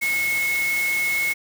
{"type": "tone in noise", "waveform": "sine", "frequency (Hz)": 2182, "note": "C#7", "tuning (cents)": -28, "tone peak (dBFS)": -20, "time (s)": [0.01, 1.34], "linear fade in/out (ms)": 20, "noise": "white", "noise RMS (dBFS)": -31, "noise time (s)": [0.01, 1.34], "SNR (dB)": 8, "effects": []}